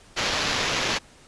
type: noise with sample-and-hold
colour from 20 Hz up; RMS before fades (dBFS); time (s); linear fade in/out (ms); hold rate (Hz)
violet; -25; 0.16-0.99; 20; 8820
effects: pink hiss -52 dBFS RMS until 1.27 s + resampled to 22050 Hz